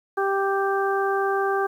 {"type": "harmonic tone", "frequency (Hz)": 392.2, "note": "G4", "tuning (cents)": 1, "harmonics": [1, 2, 3, 4], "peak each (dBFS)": [-23, -26, -28, -29], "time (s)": [0.17, 1.67], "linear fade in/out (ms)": 10, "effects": ["9-bit"]}